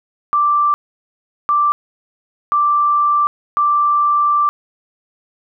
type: tone bursts at uneven times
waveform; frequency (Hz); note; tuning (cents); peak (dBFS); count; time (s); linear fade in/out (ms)
sine; 1174.7; D6; 0; -11; 4; 0.33-0.74 / 1.49-1.72 / 2.52-3.27 / 3.57-4.49; 0
effects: none